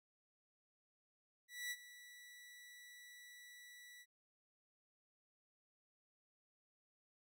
sawtooth tone with ADSR envelope, 1955 Hz, B6, 18 cents flat, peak -37 dBFS, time 1.48-4.06 s, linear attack 230 ms, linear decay 47 ms, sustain -16 dB, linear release 51 ms, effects none

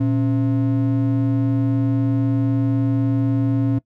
triangle ring-modulated tone, 196 Hz, G3, in tune, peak -11 dBFS, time 0-3.79 s, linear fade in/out 10 ms, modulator 78.1 Hz, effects noise-tail reverb RT60 0.1 s tail -20 dB re dry

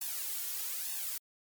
blue noise with flanger, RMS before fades -37 dBFS, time 0.01-1.18 s, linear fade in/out 5 ms, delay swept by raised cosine 1.1 to 2.8 ms, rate 1.1 Hz, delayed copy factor +0.85, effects MP3 96 kbps

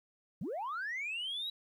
sine linear sweep, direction up, 133.8 to 3917 Hz, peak -34 dBFS, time 0.41-1.5 s, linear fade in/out 5 ms, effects tanh soft clip ceiling -33 dBFS + 12-bit

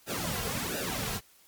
pink noise with flanger, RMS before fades -33 dBFS, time 0.06-1.21 s, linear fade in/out 50 ms, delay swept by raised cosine 0.91 to 3.41 ms, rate 1.4 Hz, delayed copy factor -1, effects white hiss -60 dBFS RMS until 1.47 s + MP3 96 kbps

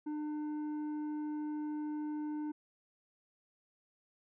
sine tone with tanh clipping, 301.1 Hz, D4, 43 cents sharp, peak -37 dBFS, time 0.06-2.52 s, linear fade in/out 10 ms, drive 7 dB, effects none

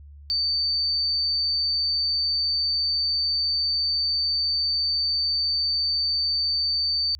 sine tone, 4577 Hz, D8, 45 cents flat, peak -21 dBFS, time 0.3-7.15 s, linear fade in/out 0 ms, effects added 72 Hz sine -42 dBFS peak until 7.19 s

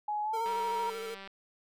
sine tone with pitch glide, 840 to 942.9 Hz, G#5 to A#5, +19 to +20 cents, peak -30 dBFS, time 0.08-0.9 s, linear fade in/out 5 ms, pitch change +201 cents, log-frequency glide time 0.23-0.49 s
square tone with vibrato, 449.8 Hz, A4, 38 cents sharp, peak -38 dBFS, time 0.33-1.15 s, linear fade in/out 10 ms, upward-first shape square, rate 13 Hz, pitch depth 30 cents each way
click train, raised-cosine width 0.3 ms, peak -30 dBFS, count 160, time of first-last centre 0.46-1.275 s, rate 195 Hz
effects none

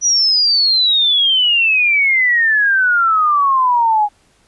sine exponential sweep, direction down, 5920 to 819 Hz, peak -10 dBFS, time 0.01-4.09 s, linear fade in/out 50 ms, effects pink hiss -55 dBFS RMS until 4.47 s + resampled to 24000 Hz

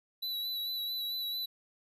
square tone with vibrato, 3948 Hz, B7, 1 cent flat, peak -34 dBFS, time 0.22-1.46 s, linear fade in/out 10 ms, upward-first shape sine, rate 4.5 Hz, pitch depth 27 cents each way, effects none

